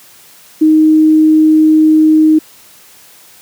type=tone; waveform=sine; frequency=312 Hz; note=D#4; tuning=5 cents sharp; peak=-4 dBFS; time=0.61-2.39 s; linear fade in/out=10 ms; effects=white hiss -41 dBFS RMS until 3.41 s + high-pass 80 Hz 12 dB/octave